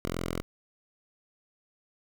5% pulse tone, 42.93 Hz, F1, 29 cents flat, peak -20 dBFS, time 0.05-0.42 s, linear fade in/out 0 ms, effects none

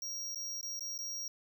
square tone with dropouts, 5640 Hz, F8, 16 cents sharp, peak -38 dBFS, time 0.02-1.28 s, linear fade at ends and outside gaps 2 ms, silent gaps 0.348-0.357 / 0.612-0.629 / 0.794-0.807 / 0.979-0.988 s, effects none

